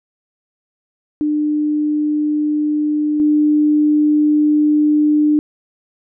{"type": "tone pair in turn", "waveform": "sine", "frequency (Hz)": [300, 300], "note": ["D4", "D4"], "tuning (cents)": [37, 37], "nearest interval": "unison", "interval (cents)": 0, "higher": "neither", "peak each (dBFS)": [-14, -10], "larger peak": "second", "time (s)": [[1.21, 3.2], [3.2, 5.39]], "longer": "second", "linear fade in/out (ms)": 0, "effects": []}